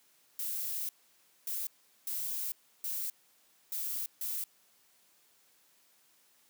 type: noise bursts at uneven times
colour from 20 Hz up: violet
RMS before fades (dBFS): -36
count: 6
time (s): 0.39-0.89 / 1.47-1.67 / 2.07-2.52 / 2.84-3.1 / 3.72-4.06 / 4.21-4.44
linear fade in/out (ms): 2
effects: white hiss -67 dBFS RMS until 6.49 s + high-pass 150 Hz 12 dB/octave